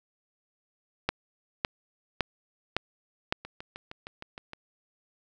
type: two click trains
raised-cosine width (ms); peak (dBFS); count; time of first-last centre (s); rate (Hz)
0.3; -9 / -24; 5 / 8; 1.09-3.325 / 3.45-4.534; 1.79 / 6.46
effects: none